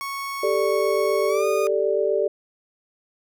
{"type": "tone with pitch glide", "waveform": "30% pulse", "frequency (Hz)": [1106, 1227.2], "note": ["C#6", "D#6"], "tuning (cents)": [-4, -24], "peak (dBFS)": -25, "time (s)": [0.01, 1.67], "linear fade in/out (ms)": 0, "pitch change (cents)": 180, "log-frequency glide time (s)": [1.28, 1.45]}
{"type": "chord", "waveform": "sine", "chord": "G suspended second", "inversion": "none", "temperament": "equal", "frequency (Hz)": [392, 440, 587.3], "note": ["G4", "A4", "D5"], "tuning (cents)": [0, 0, 0], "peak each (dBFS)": -23, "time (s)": [0.43, 2.28], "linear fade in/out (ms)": 5}
{"effects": []}